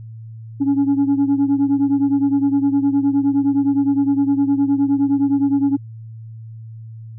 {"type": "beating tone pair", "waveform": "sine", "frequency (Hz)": [277.2, 286.9], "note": ["C#4", "D4"], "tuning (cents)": [0, -40], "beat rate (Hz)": 9.7, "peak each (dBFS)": [-13, -17], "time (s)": [0.6, 5.77], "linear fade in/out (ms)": 20, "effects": ["tanh soft clip ceiling -11 dBFS", "added 112 Hz sine -32 dBFS peak until 7.18 s"]}